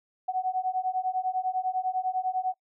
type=beating tone pair; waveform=sine; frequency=740 / 750 Hz; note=F#5 / F#5; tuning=0 / +23 cents; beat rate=10 Hz; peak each=-29 dBFS; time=0.28-2.54 s; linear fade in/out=10 ms; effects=noise-tail reverb RT60 0.1 s tail -26 dB re dry